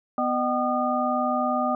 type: tone cluster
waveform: sine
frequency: 248.3 / 612 / 762 / 1220 Hz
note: B3 / D#5 / G5 / D#6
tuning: +9 / -29 / -49 / -34 cents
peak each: -27 dBFS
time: 0.18-1.75 s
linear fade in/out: 2 ms
effects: none